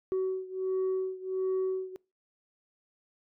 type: beating tone pair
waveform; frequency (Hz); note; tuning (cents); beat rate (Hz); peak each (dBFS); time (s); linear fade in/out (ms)
sine; 375.8 / 377.2; F#4 / F#4; +27 / +33; 1.4; -29 / -31; 0.12-1.96; 0
effects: noise-tail reverb RT60 0.3 s tail -25 dB re dry + tanh soft clip ceiling -25 dBFS